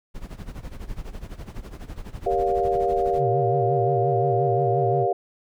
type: noise with tremolo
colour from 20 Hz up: brown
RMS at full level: -32 dBFS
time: 0.14-3.22 s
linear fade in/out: 20 ms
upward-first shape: sine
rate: 12 Hz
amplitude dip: 80%
type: chord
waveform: sine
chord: G half-diminished seventh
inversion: none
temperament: just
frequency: 392 / 470.4 / 564.5 / 705.6 Hz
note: G4 / Bb4 / Db5 / F5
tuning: 0 / +16 / +31 / +18 cents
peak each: -24 / -26 / -29 / -23 dBFS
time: 2.26-5.13 s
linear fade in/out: 5 ms
type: tone with vibrato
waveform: triangle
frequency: 127.1 Hz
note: C3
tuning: 50 cents flat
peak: -22 dBFS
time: 3.17-5.07 s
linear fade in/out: 50 ms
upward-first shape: sine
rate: 5.7 Hz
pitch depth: 180 cents each way
effects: none